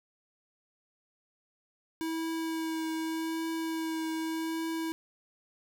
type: tone with vibrato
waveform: square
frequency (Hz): 323.4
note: E4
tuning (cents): -33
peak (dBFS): -32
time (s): 2.01-4.92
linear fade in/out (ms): 0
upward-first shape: triangle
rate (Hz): 0.84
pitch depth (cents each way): 16
effects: none